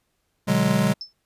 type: chord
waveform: square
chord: G# half-diminished seventh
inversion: first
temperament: just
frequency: 124.59 / 149.51 / 186.89 / 207.7 Hz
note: B2 / D3 / F#3 / G#3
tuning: +16 / +31 / +18 / 0 cents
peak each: -27 / -26 / -23 / -23 dBFS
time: 0.47-0.94 s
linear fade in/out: 20 ms
type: tone with exponential decay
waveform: sine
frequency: 5274 Hz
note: E8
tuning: in tune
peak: -27 dBFS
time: 1.01-1.13 s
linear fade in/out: 1 ms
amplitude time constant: 26 ms
effects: pink hiss -72 dBFS RMS until 1.25 s + resampled to 32000 Hz